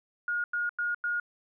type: tone bursts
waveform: sine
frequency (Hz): 1432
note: F6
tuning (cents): +43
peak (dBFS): -27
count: 4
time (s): 0.28-1.199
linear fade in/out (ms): 2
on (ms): 160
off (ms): 93
effects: none